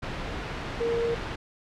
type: tone in noise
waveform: sine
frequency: 466.2 Hz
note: A#4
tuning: in tune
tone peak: -24 dBFS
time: 0.8-1.15 s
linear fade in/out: 10 ms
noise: pink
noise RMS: -33 dBFS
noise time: 0.02-1.36 s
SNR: +6 dB
effects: low-pass 3000 Hz 12 dB/octave